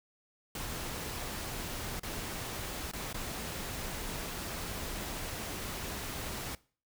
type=noise with dropouts; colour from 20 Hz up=pink; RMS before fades=-39 dBFS; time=0.55-6.55 s; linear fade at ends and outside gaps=2 ms; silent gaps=1.996-2.032 / 2.914-2.934 / 3.129-3.143 s; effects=noise-tail reverb RT60 0.4 s tail -21 dB re dry